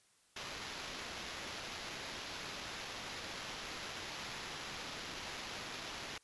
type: noise with sample-and-hold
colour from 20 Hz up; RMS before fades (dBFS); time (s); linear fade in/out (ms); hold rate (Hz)
white; -45; 0.36-6.18; 5; 8820
effects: white hiss -70 dBFS RMS until 6.23 s + resampled to 24000 Hz